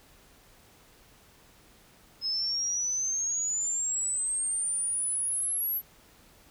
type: exponential sweep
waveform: sine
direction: up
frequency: 5120 to 11840 Hz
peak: -27 dBFS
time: 2.21-5.82 s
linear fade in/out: 50 ms
effects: pink hiss -58 dBFS RMS until 6.5 s